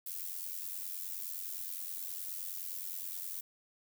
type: noise with amplitude modulation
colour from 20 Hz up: violet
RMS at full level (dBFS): -38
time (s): 0.06-3.41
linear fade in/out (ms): 5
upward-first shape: sine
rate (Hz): 89.6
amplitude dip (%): 70
effects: none